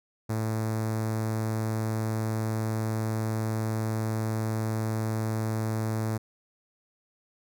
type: tone with notch filter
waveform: sawtooth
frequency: 110 Hz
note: A2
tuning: in tune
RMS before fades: -29 dBFS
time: 0.29-6.18 s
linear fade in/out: 10 ms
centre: 3000 Hz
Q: 0.78
effects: none